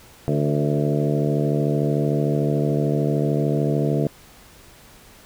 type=harmonic tone with a mistuned harmonic; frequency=73.42 Hz; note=D2; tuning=in tune; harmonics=2 / 3 / 4 / 5 / 6 / 7 / 8 / 9; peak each=-21 / -27 / -26 / -28 / -27 / -32 / -33 / -30 dBFS; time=0.28-4.07 s; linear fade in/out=0 ms; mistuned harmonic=6; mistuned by=+28 cents; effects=pink hiss -48 dBFS RMS until 5.25 s